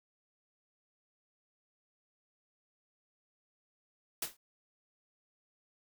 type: noise with exponential decay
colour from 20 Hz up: white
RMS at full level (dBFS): -31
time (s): 4.22-4.37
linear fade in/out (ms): 5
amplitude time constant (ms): 31
effects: none